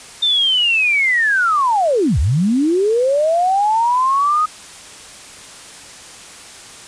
sine linear two-way sweep, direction down then up, 3620 to 60.7 to 1263 Hz, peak -12 dBFS, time 0.22-4.46 s, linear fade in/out 10 ms, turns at 2.19 s, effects white hiss -37 dBFS RMS until 6.87 s + resampled to 22050 Hz

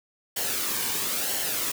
white noise with flanger, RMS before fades -28 dBFS, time 0.36-1.72 s, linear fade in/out 10 ms, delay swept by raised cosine 0.81 to 1.54 ms, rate 1 Hz, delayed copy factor -0.5, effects none

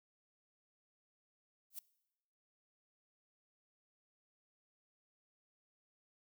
violet noise with exponential growth, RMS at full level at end -39 dBFS, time 1.7-1.79 s, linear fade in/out 5 ms, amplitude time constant 18 ms, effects noise-tail reverb RT60 0.9 s tail -21 dB re dry

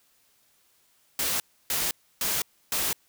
white noise bursts, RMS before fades -27 dBFS, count 4, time 1.19-2.93 s, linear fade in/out 2 ms, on 210 ms, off 300 ms, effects white hiss -65 dBFS RMS until 3.08 s

